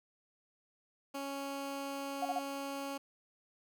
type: tone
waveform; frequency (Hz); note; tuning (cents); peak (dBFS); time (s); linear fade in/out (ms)
15% pulse; 277.2; C#4; 0; -32; 1.14-2.98; 10
type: tone bursts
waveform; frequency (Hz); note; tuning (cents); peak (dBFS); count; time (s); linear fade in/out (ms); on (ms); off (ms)
sine; 728; F#5; -28; -31; 3; 2.22-2.39; 5; 34; 34
effects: none